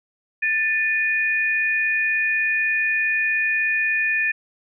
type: tone pair together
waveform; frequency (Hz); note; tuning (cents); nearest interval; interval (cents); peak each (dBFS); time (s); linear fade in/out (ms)
sine; 1771.7 / 2461; A6 / D#7; +11 / -20; tritone; 569; -21; 0.42-4.32; 10
effects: none